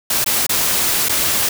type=noise with dropouts; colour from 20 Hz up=white; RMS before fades=-17 dBFS; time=0.1-1.49 s; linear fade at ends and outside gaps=5 ms; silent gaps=0.244-0.261 / 0.467-0.492 / 1.086-1.093 s; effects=none